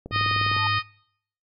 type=click train; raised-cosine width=2 ms; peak=-22 dBFS; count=11; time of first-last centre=0.06-0.565 s; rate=19.8 Hz
type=harmonic tone; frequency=619 Hz; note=D#5; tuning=9 cents flat; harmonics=2 / 3 / 4 / 5 / 6 / 7 / 8; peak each=-24 / -28 / -30 / -32 / -34 / -35 / -36 dBFS; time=0.11-0.83 s; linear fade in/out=50 ms
type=tone; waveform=triangle; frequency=102.9 Hz; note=G#2; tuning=16 cents flat; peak=-27 dBFS; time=0.12-0.79 s; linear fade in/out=5 ms
type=tone with exponential growth; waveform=sine; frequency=880 Hz; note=A5; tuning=in tune; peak=-26 dBFS; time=0.42-0.67 s; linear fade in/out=1 ms; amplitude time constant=54 ms
effects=noise-tail reverb RT60 0.7 s tail -24 dB re dry